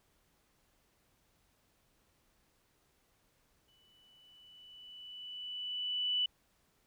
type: tone with exponential growth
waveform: sine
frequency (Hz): 2974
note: F#7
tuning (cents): +8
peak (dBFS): -28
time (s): 3.68-6.26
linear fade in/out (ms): 5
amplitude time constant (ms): 560
effects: pink hiss -73 dBFS RMS until 6.86 s